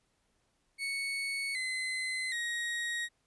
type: tone with pitch steps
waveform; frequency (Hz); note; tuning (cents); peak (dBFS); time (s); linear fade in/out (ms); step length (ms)
35% pulse; 2217 / 2045 / 1885.9; C#7 / C7 / A#6; 0 / -40 / +20; -31; 0.78-3.09; 50; 770
effects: pink hiss -75 dBFS RMS until 3.26 s + resampled to 24000 Hz